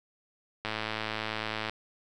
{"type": "click train", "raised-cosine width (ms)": 0.3, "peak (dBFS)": -16, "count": 115, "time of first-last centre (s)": [0.65, 1.696], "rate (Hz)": 109, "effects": []}